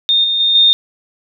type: tone with level steps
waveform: sine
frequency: 3655 Hz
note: A#7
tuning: 35 cents flat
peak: -9 / -13 / -10 / -6 dBFS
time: 0.09-0.73 s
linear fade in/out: 0 ms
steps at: 0.24 / 0.4 / 0.55 s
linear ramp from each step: 2 ms
effects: none